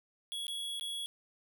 square tone with dropouts, 3349 Hz, G#7, 14 cents sharp, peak -37 dBFS, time 0.32-1.06 s, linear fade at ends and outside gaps 0 ms, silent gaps 0.468-0.481 / 0.797-0.81 s, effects none

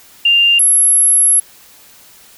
sine tone pair in turn, 2794 / 11176 Hz, F7 / F9, 0 / 0 cents, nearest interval 2 octaves, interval 2400 cents, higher second, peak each -7 dBFS, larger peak neither, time 0.25-0.59 / 0.59-1.4 s, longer second, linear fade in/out 5 ms, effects white hiss -43 dBFS RMS until 2.37 s

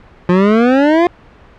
25% pulse exponential sweep, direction up, 174.61 to 356.5 Hz, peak -4 dBFS, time 0.29-1.07 s, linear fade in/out 2 ms, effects pink hiss -42 dBFS RMS until 1.58 s + low-pass 2000 Hz 12 dB/octave

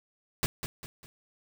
pink noise with echo, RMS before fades -27 dBFS, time 0.43-0.46 s, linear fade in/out 0 ms, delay 200 ms, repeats 3, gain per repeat -8 dB, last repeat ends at 1.06 s, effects none

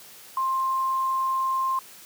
sine tone, 1055 Hz, C6, 14 cents sharp, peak -22 dBFS, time 0.37-1.79 s, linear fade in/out 2 ms, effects white hiss -47 dBFS RMS until 2.05 s + high-pass 100 Hz 12 dB/octave

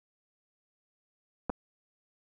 clicks, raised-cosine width 1 ms, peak -18 dBFS, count 2, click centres 1.496 / 1.5 s, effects none

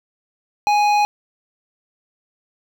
triangle tone with hard clipping, 830.6 Hz, G#5, in tune, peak -15 dBFS, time 0.67-1.05 s, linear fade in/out 0 ms, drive 15 dB, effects none

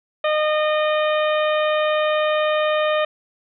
harmonic tone, 612 Hz, D#5, 29 cents flat, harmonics 1 / 2 / 3 / 4 / 5 / 6, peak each -18 / -24 / -28 / -30 / -32 / -34 dBFS, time 0.24-3.05 s, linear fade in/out 5 ms, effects none

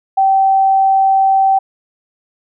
sine tone, 774 Hz, G5, 22 cents flat, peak -8 dBFS, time 0.17-1.59 s, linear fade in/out 10 ms, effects none

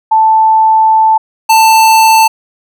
sine / square tone pair in turn, 880 / 887.1 Hz, A5 / A5, 0 / +14 cents, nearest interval unison, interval 14 cents, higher second, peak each -4 dBFS, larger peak neither, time 0.11-1.18 / 1.49-2.28 s, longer first, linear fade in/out 10 ms, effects none

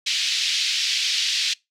white band-pass noise, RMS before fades -23 dBFS, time 0.06-1.54 s, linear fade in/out 10 ms, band 2500 to 5000 Hz, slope 24 dB/octave, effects noise-tail reverb RT60 0.2 s tail -24 dB re dry

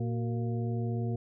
harmonic tone with a mistuned harmonic, 116.54 Hz, A#2, in tune, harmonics 1 / 2 / 3 / 4 / 6, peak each -30 / -36 / -40 / -42 / -46 dBFS, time 0-1.16 s, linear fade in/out 5 ms, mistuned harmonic 3, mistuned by +95 cents, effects none

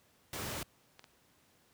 pink noise, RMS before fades -39 dBFS, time 0.33-0.63 s, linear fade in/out 2 ms
clicks, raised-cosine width 0.2 ms, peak -33 / -35 dBFS, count 2, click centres 0.994 / 1.042 s
effects pink hiss -68 dBFS RMS until 1.73 s + high-pass 80 Hz 12 dB/octave

